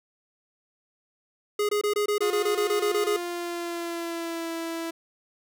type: tone bursts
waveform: square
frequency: 415.3 Hz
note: G#4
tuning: in tune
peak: -23 dBFS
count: 13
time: 1.59-3.166 s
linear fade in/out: 5 ms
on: 100 ms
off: 23 ms
type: tone with pitch glide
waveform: sawtooth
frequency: 356.9 to 331.1 Hz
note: F4 to E4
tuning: +38 to +8 cents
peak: -26 dBFS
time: 2.21-4.91 s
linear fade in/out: 10 ms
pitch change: -130 cents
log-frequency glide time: 2.76-4.5 s
effects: none